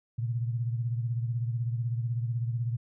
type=beating tone pair; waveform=sine; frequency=116.8 / 132.8 Hz; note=A#2 / C3; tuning=+4 / +26 cents; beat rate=16 Hz; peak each=-28 / -36 dBFS; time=0.18-2.77 s; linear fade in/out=10 ms; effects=none